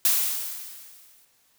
blue noise with exponential decay, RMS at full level -19 dBFS, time 0.05-1.25 s, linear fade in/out 1 ms, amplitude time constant 260 ms, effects white hiss -64 dBFS RMS until 1.58 s

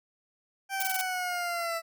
20% pulse linear sweep, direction down, 784 to 659.3 Hz, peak -25 dBFS, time 0.69-1.82 s, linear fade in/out 50 ms
blue noise bursts, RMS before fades -31 dBFS, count 5, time 0.8-1.014 s, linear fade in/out 2 ms, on 26 ms, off 21 ms
effects none

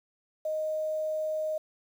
sine tone with quantisation, 622.3 Hz, D#5, in tune, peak -28 dBFS, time 0.45-1.58 s, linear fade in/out 5 ms, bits 9, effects none

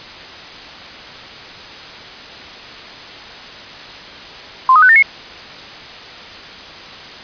sine tone with pitch steps, 1039 / 1249.9 / 1503.7 / 1809 / 2176 Hz, C6 / D#6 / F#6 / A6 / C#7, -12 / +7 / +28 / +48 / -33 cents, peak -5 dBFS, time 4.69-5.025 s, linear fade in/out 2 ms, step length 67 ms, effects white hiss -33 dBFS RMS until 7.23 s + resampled to 11025 Hz

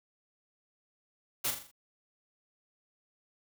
white noise with echo, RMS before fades -31 dBFS, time 1.44-1.51 s, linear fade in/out 10 ms, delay 41 ms, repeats 5, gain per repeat -6 dB, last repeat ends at 1.715 s, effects none

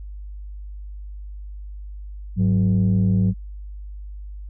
sine tone pair together, 103.83 / 185 Hz, G#2 / F#3, 0 / 0 cents, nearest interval minor seventh, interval 1000 cents, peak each -16 dBFS, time 2.36-3.34 s, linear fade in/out 50 ms, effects tanh soft clip ceiling -12 dBFS + added 50 Hz sine -32 dBFS peak until 4.49 s

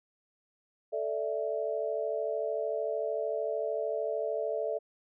sine chord, A suspended fourth, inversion none, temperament just, 440 / 586.7 / 660 Hz, A4 / D5 / E5, 0 / -2 / +2 cents, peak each -34 dBFS, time 0.92-4.79 s, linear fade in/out 20 ms, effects none

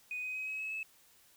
sine tone with pitch steps, 2489 / 2511 / 2533 / 2555 / 2577 / 2599 Hz, D#7 / D#7 / D#7 / D#7 / E7 / E7, 0 / +15 / +30 / +45 / -40 / -25 cents, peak -35 dBFS, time 0.11-0.83 s, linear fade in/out 2 ms, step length 120 ms, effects tanh soft clip ceiling -32 dBFS + white hiss -64 dBFS RMS until 1.36 s

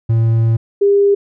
triangle / sine tone pair in turn, 113.7 / 401.9 Hz, A#2 / G4, -43 / +43 cents, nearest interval octave + minor seventh, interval 2186 cents, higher second, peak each -8 dBFS, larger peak neither, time 0.09-0.57 / 0.81-1.15 s, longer first, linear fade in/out 10 ms, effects none

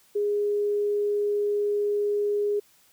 sine tone, 412.2 Hz, G#4, 13 cents flat, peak -22 dBFS, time 0.15-2.6 s, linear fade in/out 10 ms, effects white hiss -60 dBFS RMS until 2.92 s

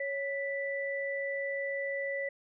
sine tone pair together, 554.4 / 1975.7 Hz, C#5 / B6, 0 / 0 cents, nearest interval octave + minor seventh, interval 2200 cents, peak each -34 / -35 dBFS, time 0-2.29 s, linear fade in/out 5 ms, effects none

